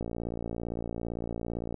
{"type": "click train", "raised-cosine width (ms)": 2, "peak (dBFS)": -21, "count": 101, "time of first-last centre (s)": [0.01, 1.743], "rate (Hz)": 57.7, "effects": []}